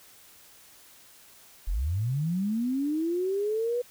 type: linear sweep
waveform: sine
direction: up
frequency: 34.51 to 493.9 Hz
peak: -25 dBFS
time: 1.67-3.82 s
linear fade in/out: 10 ms
effects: white hiss -54 dBFS RMS until 3.9 s